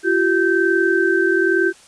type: tone cluster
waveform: sine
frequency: 341.9 / 382.8 / 1554 Hz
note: F4 / G4 / G6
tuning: -37 / -41 / -16 cents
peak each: -18 dBFS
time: 0.03-1.73 s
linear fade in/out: 50 ms
effects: white hiss -47 dBFS RMS until 1.87 s + resampled to 22050 Hz